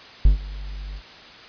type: tone with ADSR envelope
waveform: triangle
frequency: 48.81 Hz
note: G1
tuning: 7 cents flat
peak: -6 dBFS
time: 0.25-1.02 s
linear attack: 3 ms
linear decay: 120 ms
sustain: -22 dB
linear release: 63 ms
effects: white hiss -43 dBFS RMS until 1.48 s + resampled to 11025 Hz